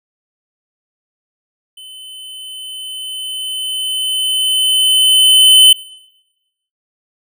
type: tone with level ramp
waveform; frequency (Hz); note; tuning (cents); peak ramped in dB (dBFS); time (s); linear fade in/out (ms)
square; 3041; F#7; +47; -33 to -3; 1.77-5.73; 5
effects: noise-tail reverb RT60 1.0 s tail -22 dB re dry